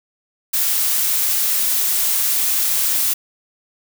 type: noise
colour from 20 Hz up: blue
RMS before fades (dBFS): -18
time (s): 0.53-3.14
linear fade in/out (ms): 10
effects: none